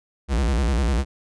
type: tone with vibrato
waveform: square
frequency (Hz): 62.1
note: B1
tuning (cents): +10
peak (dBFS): -19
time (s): 0.28-1.05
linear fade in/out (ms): 50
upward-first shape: square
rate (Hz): 10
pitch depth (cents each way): 180
effects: resampled to 22050 Hz

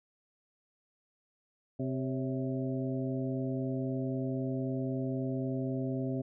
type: harmonic tone with a mistuned harmonic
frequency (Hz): 130.81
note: C3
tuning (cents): 0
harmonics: 1 / 2 / 3 / 4 / 5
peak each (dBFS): -35 / -34 / -40 / -43 / -43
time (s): 1.79-6.22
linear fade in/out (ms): 10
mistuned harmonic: 4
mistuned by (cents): +87
effects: none

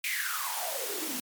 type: noise with high-pass filter sweep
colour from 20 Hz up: white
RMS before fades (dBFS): -33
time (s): 0.04-1.2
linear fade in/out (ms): 2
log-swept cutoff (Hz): 2400 to 230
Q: 8.3
effects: MP3 96 kbps

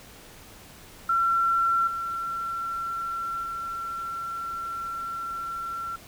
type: tone with level steps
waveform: sine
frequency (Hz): 1357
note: E6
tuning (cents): +50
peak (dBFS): -20 / -28 / -30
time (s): 1.09-5.96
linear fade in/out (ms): 5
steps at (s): 1.87 / 3.43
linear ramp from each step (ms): 5
effects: pink hiss -48 dBFS RMS until 6.07 s

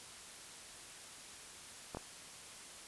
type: clicks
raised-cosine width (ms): 1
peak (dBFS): -27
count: 2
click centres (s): 1.948 / 1.971
effects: white hiss -52 dBFS RMS until 2.87 s + resampled to 24000 Hz

